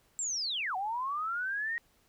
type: linear two-way sweep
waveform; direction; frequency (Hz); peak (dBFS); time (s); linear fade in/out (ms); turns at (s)
sine; down then up; 7720 to 730 to 1893; -31; 0.19-1.78; 0; 0.76
effects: pink hiss -68 dBFS RMS until 2.08 s